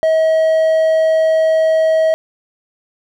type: tone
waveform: triangle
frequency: 639 Hz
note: D#5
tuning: 46 cents sharp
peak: -8 dBFS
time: 0.03-2.14 s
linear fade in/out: 0 ms
effects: none